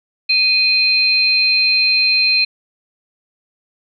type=tone pair together; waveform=sine; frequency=2487 / 4153 Hz; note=D#7 / C8; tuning=-1 / -14 cents; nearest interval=major sixth; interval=887 cents; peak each=-14 dBFS; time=0.29-2.45 s; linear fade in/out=10 ms; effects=none